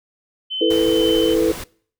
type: tone with tremolo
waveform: sine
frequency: 3057 Hz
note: G7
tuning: 44 cents flat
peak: -22 dBFS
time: 0.5-1.35 s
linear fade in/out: 20 ms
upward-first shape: sine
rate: 2.1 Hz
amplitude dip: 40%
type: chord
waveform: sine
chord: E suspended fourth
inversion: none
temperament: equal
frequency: 329.6 / 440 / 493.9 Hz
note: E4 / A4 / B4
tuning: 0 / 0 / 0 cents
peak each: -18 / -18 / -19 dBFS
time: 0.61-1.52 s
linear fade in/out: 5 ms
type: noise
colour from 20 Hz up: pink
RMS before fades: -31 dBFS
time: 0.7-1.64 s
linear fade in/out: 5 ms
effects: noise-tail reverb RT60 0.5 s tail -23 dB re dry